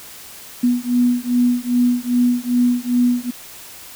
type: beating tone pair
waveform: sine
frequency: 243.4 / 245.9 Hz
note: B3 / B3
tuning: -25 / -7 cents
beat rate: 2.5 Hz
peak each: -17 dBFS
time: 0.63-3.31 s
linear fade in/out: 10 ms
effects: white hiss -38 dBFS RMS until 3.95 s